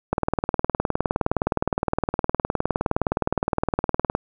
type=click train; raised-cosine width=1 ms; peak=-6 dBFS; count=79; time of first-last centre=0.13-4.151 s; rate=19.4 Hz; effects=none